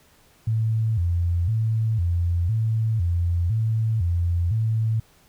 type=tone with vibrato; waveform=sine; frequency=98 Hz; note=G2; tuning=in tune; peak=-19 dBFS; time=0.47-5 s; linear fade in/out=5 ms; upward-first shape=square; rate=0.99 Hz; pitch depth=220 cents each way; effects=pink hiss -57 dBFS RMS until 5.28 s